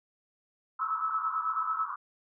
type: band-pass noise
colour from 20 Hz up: pink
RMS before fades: -38 dBFS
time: 0.79-1.96 s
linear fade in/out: 5 ms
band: 980 to 1400 Hz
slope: 96 dB/octave
type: tone with tremolo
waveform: sine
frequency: 1300 Hz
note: E6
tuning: 24 cents flat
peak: -26 dBFS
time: 0.8-1.86 s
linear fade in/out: 20 ms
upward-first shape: sine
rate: 9.1 Hz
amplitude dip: 65%
effects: none